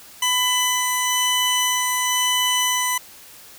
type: tone pair together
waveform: 20% pulse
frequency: 1000 / 2999 Hz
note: B5 / F#7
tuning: +21 / +23 cents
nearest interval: octave + perfect fifth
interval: 1902 cents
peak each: -16 dBFS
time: 0.22-2.98 s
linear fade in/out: 5 ms
effects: white hiss -44 dBFS RMS until 3.58 s